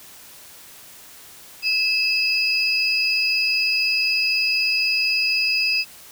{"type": "tone pair together", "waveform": "sine", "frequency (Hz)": [2614, 4942], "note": ["E7", "D#8"], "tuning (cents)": [-15, -13], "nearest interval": "major seventh", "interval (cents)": 1102, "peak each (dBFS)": [-20, -21], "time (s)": [1.62, 5.85], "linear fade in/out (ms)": 50, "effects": ["white hiss -44 dBFS RMS until 6.11 s"]}